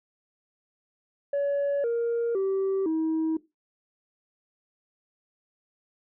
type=tone with pitch steps; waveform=sine; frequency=566 / 467.8 / 386.6 / 319.5 Hz; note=C#5 / A#4 / G4 / D#4; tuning=+36 / +6 / -24 / +46 cents; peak=-21 dBFS; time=1.33-3.37 s; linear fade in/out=5 ms; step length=510 ms; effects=noise-tail reverb RT60 0.2 s tail -17 dB re dry + tanh soft clip ceiling -22 dBFS